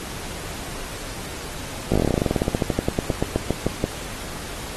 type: slowing click train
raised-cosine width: 2 ms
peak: -6 dBFS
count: 29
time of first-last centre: 1.92-3.84 s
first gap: 17 ms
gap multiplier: 1.09
effects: pink hiss -34 dBFS RMS until 4.76 s + AAC 32 kbps